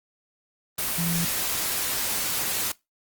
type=tone in noise; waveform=sine; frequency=170 Hz; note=F3; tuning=46 cents flat; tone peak=-25 dBFS; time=0.98-1.25 s; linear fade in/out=5 ms; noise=white; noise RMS=-27 dBFS; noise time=0.78-2.72 s; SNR=-1 dB; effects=noise-tail reverb RT60 0.2 s tail -22 dB re dry + Opus 24 kbps